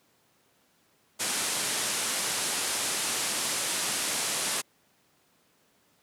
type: low-pass noise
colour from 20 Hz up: white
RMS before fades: -30 dBFS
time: 1.19-4.62 s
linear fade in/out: 20 ms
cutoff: 11000 Hz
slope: 48 dB/octave
effects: pink hiss -66 dBFS RMS until 6.02 s + high-pass 150 Hz 12 dB/octave